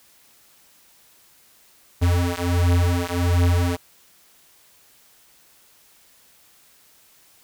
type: beating tone pair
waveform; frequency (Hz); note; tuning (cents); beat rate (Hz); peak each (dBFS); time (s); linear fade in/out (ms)
square; 86.9 / 88.3; F2 / F2; -8 / +20; 1.4; -21; 2.01-3.77; 20
effects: white hiss -55 dBFS RMS until 7.43 s